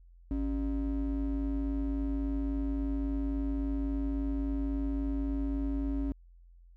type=ring-modulated tone; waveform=triangle; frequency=164.81 Hz; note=E3; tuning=in tune; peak=-24 dBFS; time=0.31-6.12 s; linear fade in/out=0 ms; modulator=113 Hz; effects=added 43 Hz sine -53 dBFS peak until 6.76 s